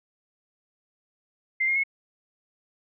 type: tone with pitch steps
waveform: sine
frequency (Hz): 2088 / 2134 / 2182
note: C7 / C7 / C#7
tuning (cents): -4 / +34 / -28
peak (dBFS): -21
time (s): 1.6-1.837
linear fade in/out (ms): 10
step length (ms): 79
effects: none